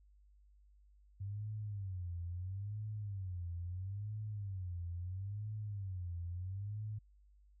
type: tone with vibrato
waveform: sine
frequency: 96 Hz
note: G2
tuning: 36 cents flat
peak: -39 dBFS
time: 1.2-6.99 s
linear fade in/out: 10 ms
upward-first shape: sine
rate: 0.75 Hz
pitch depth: 190 cents each way
effects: added 50 Hz sine -62 dBFS peak until 7.6 s